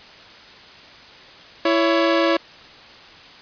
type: tone pair together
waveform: sawtooth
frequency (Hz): 332.9 / 559.9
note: E4 / C#5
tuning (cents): +17 / +17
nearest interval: major sixth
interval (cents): 900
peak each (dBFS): -14 / -15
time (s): 1.65-2.37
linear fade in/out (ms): 5
effects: white hiss -43 dBFS RMS until 3.41 s + resampled to 11025 Hz